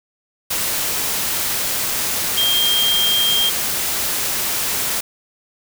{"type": "tone in noise", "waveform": "sine", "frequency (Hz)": 3203, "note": "G7", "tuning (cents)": 37, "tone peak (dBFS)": -15, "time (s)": [2.37, 3.5], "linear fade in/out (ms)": 10, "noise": "white", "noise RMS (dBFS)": -21, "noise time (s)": [0.5, 5.01], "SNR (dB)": 3, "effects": []}